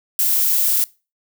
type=noise; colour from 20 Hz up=violet; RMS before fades=-17 dBFS; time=0.19-0.84 s; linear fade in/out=0 ms; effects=noise-tail reverb RT60 0.3 s tail -22 dB re dry